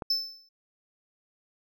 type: click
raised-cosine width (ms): 1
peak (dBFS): -20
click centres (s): 0.022
type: tone with exponential decay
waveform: triangle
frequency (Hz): 5274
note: E8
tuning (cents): 0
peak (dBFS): -20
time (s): 0.1-0.49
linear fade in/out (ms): 5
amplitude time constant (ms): 83
effects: none